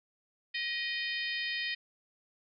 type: harmonic tone with a mistuned harmonic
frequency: 616 Hz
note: D#5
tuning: 17 cents flat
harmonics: 3 / 4 / 5 / 6 / 7 / 8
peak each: -36 / -38 / -40 / -42 / -43 / -44 dBFS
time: 0.54-1.75 s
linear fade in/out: 10 ms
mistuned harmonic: 3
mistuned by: +39 cents
effects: none